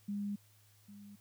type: tone with echo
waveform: sine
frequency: 203.3 Hz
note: G#3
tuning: 37 cents flat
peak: -35 dBFS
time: 0.08-0.36 s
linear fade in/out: 10 ms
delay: 800 ms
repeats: 1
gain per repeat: -15 dB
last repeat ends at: 1.16 s
effects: added 104 Hz sine -65 dBFS peak until 1.2 s + white hiss -68 dBFS RMS until 1.2 s